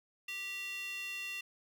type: tone with high-pass filter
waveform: square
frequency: 392 Hz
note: G4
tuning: in tune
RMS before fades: -41 dBFS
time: 0.28-1.41 s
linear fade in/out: 5 ms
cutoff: 2500 Hz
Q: 9.8
effects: none